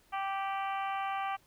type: harmonic tone with a mistuned harmonic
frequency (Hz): 390.8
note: G4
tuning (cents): -5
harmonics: 2 / 3 / 4 / 5 / 6 / 7 / 8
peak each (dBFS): -34 / -37 / -45 / -47 / -45 / -49 / -51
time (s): 0.12-1.37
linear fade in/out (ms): 20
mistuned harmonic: 8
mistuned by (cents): -43
effects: pink hiss -66 dBFS RMS until 1.46 s